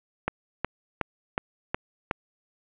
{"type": "click train", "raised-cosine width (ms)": 0.5, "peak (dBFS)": -10, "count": 6, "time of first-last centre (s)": [0.28, 2.112], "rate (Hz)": 2.73, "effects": ["resampled to 8000 Hz", "8-bit"]}